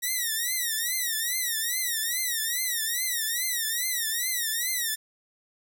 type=tone with vibrato; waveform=5% pulse; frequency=1904 Hz; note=A#6; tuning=36 cents sharp; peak=-16 dBFS; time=0.02-4.96 s; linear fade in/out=20 ms; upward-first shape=triangle; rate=2.4 Hz; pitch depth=170 cents each way; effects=none

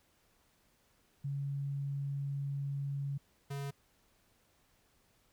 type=tone pair in turn; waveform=sine / square; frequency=140 / 140 Hz; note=C#3 / C#3; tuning=+18 / +18 cents; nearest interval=unison; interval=0 cents; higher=neither; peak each=-34 / -38 dBFS; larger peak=first; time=1.24-3.18 / 3.5-3.71 s; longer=first; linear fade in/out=10 ms; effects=pink hiss -71 dBFS RMS until 5.32 s

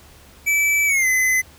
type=tone with pitch glide; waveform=square; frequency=2309 to 2033 Hz; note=D7 to B6; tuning=-30 to +50 cents; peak=-16 dBFS; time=0.46-1.42 s; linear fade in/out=20 ms; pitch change=-220 cents; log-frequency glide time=0.86-1.07 s; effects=added 73 Hz sine -50 dBFS peak until 1.58 s + pink hiss -48 dBFS RMS until 1.58 s

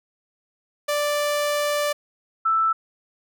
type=tone pair in turn; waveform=sawtooth / sine; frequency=587.3 / 1322 Hz; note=D5 / E6; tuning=0 / +5 cents; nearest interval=octave + major second; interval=1405 cents; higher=second; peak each=-17 dBFS; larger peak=neither; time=0.88-1.93 / 2.45-2.73 s; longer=first; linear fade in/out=10 ms; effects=none

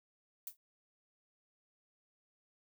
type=noise with exponential decay; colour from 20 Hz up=violet; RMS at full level=-39 dBFS; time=0.47-0.57 s; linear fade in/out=1 ms; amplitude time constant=20 ms; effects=none

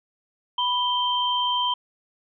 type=tone pair together; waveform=sine; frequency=987.8 / 3136 Hz; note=B5 / G7; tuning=0 / 0 cents; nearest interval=octave + minor sixth; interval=2000 cents; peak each=-23 / -24 dBFS; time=0.58-1.74 s; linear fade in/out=5 ms; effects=none

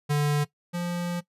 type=tone pair in turn; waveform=square; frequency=146.83 / 174.69 Hz; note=D3 / F3; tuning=0 / +1 cents; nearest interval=minor third; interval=301 cents; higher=second; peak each=-22 / -28 dBFS; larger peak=first; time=0.09-0.45 / 0.73-1.21 s; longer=second; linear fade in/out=20 ms; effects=noise-tail reverb RT60 0.1 s tail -18 dB re dry + resampled to 32000 Hz

